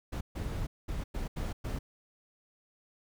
brown noise bursts at uneven times, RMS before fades -35 dBFS, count 6, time 0.12-0.21 / 0.35-0.67 / 0.88-1.04 / 1.14-1.28 / 1.36-1.53 / 1.64-1.79 s, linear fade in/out 10 ms, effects none

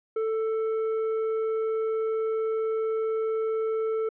triangle tone with tanh clipping, 442.2 Hz, A4, 9 cents sharp, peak -26 dBFS, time 0.16-4.09 s, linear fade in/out 5 ms, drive 12 dB, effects low-pass 2000 Hz 12 dB/octave

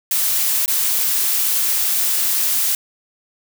blue noise with dropouts, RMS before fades -18 dBFS, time 0.11-2.75 s, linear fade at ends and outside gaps 2 ms, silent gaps 0.66-0.679 s, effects none

